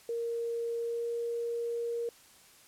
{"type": "tone with pitch glide", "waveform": "sine", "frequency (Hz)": [466.2, 469.2], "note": ["A#4", "A#4"], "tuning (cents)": [0, 11], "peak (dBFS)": -31, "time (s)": [0.09, 2.09], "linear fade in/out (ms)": 2, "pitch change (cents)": 11, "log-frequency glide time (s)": [0.81, 1.07], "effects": ["white hiss -58 dBFS RMS until 2.67 s", "low-pass 12000 Hz 12 dB/octave"]}